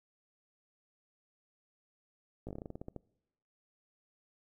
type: slowing click train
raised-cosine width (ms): 2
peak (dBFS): -29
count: 13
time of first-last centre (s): 2.47-2.963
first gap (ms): 17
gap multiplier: 1.15
effects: noise-tail reverb RT60 0.9 s tail -24 dB re dry